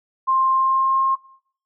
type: tone with pitch glide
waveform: sine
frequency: 1055 to 1067.9 Hz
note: C6 to C6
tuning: +14 to +35 cents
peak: -15 dBFS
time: 0.27-1.16 s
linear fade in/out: 20 ms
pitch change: +21 cents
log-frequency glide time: 0.52-1.01 s
effects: noise-tail reverb RT60 0.6 s tail -19 dB re dry